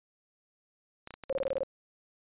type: clicks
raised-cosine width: 0.3 ms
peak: -27 dBFS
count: 10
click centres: 1.074 / 1.107 / 1.14 / 1.237 / 1.296 / 1.384 / 1.433 / 1.469 / 1.505 / 1.569 s
type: tone bursts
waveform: sine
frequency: 539 Hz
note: C#5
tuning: 49 cents flat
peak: -27 dBFS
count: 7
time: 1.3-1.633 s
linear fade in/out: 0 ms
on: 27 ms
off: 24 ms
effects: resampled to 8000 Hz